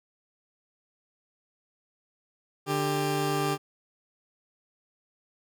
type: tone pair together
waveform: 20% pulse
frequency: 147.9 / 394.8 Hz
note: D3 / G4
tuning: +13 / +12 cents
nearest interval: octave + perfect fourth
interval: 1699 cents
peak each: -24 / -23 dBFS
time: 2.66-3.58 s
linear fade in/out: 50 ms
effects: none